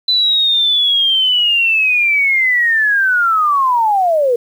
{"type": "linear sweep", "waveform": "sine", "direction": "down", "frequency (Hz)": [4019, 461.6], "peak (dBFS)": -10, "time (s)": [0.08, 4.36], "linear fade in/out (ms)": 5, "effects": ["7-bit"]}